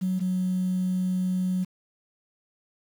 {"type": "tone pair in turn", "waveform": "sine", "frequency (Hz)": [185.5, 184.01], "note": ["F#3", "F#3"], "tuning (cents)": [5, -9], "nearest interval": "unison", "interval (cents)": 14, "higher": "first", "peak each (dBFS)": -22, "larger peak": "neither", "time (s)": [[0.01, 0.2], [0.2, 1.65]], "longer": "second", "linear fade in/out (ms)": 20, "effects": ["tanh soft clip ceiling -19 dBFS", "8-bit"]}